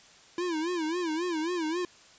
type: tone with vibrato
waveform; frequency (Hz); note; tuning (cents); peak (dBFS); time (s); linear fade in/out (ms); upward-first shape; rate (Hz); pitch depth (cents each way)
square; 333.9; E4; +22; -29; 0.38-1.85; 2; sine; 3.7; 140
effects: white hiss -55 dBFS RMS until 2.18 s + resampled to 16000 Hz